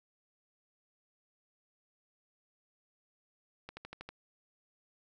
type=click train; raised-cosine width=0.3 ms; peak=-28 dBFS; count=6; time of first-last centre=3.69-4.09 s; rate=12.5 Hz; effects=none